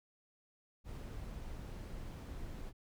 brown noise, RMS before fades -45 dBFS, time 0.84-2.73 s, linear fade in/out 50 ms, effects none

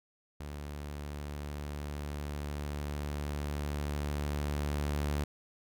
sawtooth tone with level ramp, 73.1 Hz, D2, 7 cents flat, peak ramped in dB -36 to -26 dBFS, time 0.4-5.24 s, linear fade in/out 5 ms, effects none

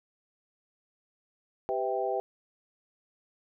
harmonic tone with a mistuned harmonic, 130.81 Hz, C3, in tune, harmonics 3 / 4 / 5 / 6, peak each -33 / -33 / -33 / -33 dBFS, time 1.69-2.2 s, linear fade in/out 0 ms, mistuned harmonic 4, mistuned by -68 cents, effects none

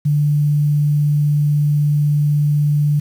sine tone with quantisation, 147.3 Hz, D3, 6 cents sharp, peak -12 dBFS, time 0.05-3 s, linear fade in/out 10 ms, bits 7, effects none

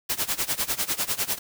white noise with tremolo, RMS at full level -24 dBFS, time 0.09-1.39 s, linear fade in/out 10 ms, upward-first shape sine, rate 10 Hz, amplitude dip 90%, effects none

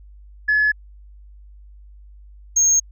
sine tone pair in turn, 1708 / 6486 Hz, G#6 / G#8, +48 / -42 cents, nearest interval octave + major seventh, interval 2310 cents, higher second, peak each -13 / -11 dBFS, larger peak second, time 0.48-0.72 / 2.56-2.8 s, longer neither, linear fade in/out 10 ms, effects tanh soft clip ceiling -10 dBFS + added 50 Hz sine -41 dBFS peak until 2.91 s

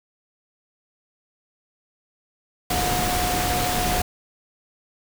sine tone in noise, 722 Hz, F#5, 43 cents flat, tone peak -25 dBFS, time 2.7-4.02 s, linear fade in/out 5 ms, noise pink, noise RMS -24 dBFS, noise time 2.7-4.02 s, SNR -4 dB, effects none

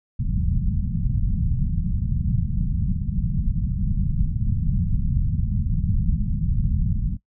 pink low-pass noise, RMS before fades -22 dBFS, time 0.19-7.17 s, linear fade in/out 10 ms, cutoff 200 Hz, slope 48 dB/octave, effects noise-tail reverb RT60 0.1 s tail -18 dB re dry

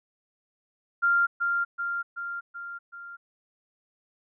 sine tone with echo, 1393 Hz, F6, 5 cents flat, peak -19 dBFS, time 1.02-1.27 s, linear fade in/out 20 ms, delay 380 ms, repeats 5, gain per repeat -4 dB, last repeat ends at 3.17 s, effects none

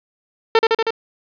sawtooth tone with echo, 450.2 Hz, A4, 40 cents sharp, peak -5 dBFS, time 0.55-0.59 s, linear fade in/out 2 ms, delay 79 ms, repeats 4, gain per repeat -2 dB, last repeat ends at 0.906 s, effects resampled to 11025 Hz + 7-bit

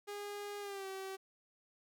sawtooth tone with pitch glide, 409.3 to 384.1 Hz, G#4 to G4, -25 to -35 cents, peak -38 dBFS, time 0.07-1.17 s, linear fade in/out 20 ms, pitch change -110 cents, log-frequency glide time 0.6-0.87 s, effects none

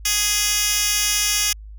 10% pulse tone with high-pass filter, 415.3 Hz, G#4, in tune, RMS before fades -20 dBFS, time 0.05-1.53 s, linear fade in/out 5 ms, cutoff 4100 Hz, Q 1.3, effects added 52 Hz sine -35 dBFS peak until 1.78 s

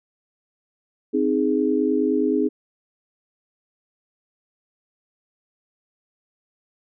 sine chord, Ab major, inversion first, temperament equal, 261.6 / 311.1 / 415.3 Hz, C4 / Eb4 / Ab4, 0 / 0 / 0 cents, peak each -22 dBFS, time 1.13-2.49 s, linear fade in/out 20 ms, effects none

